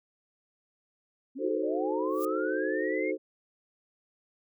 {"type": "linear sweep", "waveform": "sine", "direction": "up", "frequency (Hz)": [244.9, 2180], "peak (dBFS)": -35, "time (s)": [1.35, 3.12], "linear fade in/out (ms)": 20}
{"type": "chord", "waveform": "sine", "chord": "D# diminished seventh", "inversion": "none", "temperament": "equal", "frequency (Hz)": [311.1, 370, 440, 523.3], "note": ["D#4", "F#4", "A4", "C5"], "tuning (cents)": [0, 0, 0, 0], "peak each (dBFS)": -33, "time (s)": [1.38, 3.18], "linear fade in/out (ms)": 50}
{"type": "noise with exponential growth", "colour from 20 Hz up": "violet", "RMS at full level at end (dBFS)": -37, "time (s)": [2.07, 2.25], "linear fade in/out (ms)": 2, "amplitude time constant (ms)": 38}
{"effects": []}